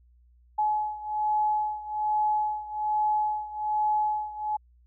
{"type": "beating tone pair", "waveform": "sine", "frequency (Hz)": [849, 850.2], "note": ["G#5", "G#5"], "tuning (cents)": [38, 40], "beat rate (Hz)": 1.2, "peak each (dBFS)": [-26, -29], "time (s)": [0.58, 4.57], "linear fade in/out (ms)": 10, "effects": ["added 60 Hz sine -56 dBFS peak until 4.86 s"]}